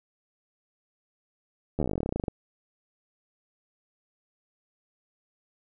slowing click train, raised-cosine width 2 ms, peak -15 dBFS, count 21, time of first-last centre 1.79-2.282 s, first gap 12 ms, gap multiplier 1.07, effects none

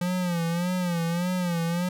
square tone with vibrato, 174.61 Hz, F3, in tune, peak -25 dBFS, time 0.01-1.89 s, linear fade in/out 5 ms, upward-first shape sine, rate 1.7 Hz, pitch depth 82 cents each way, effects none

